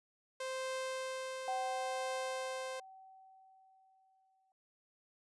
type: tone with tremolo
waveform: sawtooth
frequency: 522 Hz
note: C5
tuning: 4 cents flat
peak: -33 dBFS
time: 0.4-2.8 s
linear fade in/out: 5 ms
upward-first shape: triangle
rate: 0.72 Hz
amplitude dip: 40%
type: tone with exponential decay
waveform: sine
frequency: 763 Hz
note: G5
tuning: 47 cents flat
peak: -34 dBFS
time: 1.48-4.52 s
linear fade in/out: 1 ms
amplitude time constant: 660 ms
effects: resampled to 24000 Hz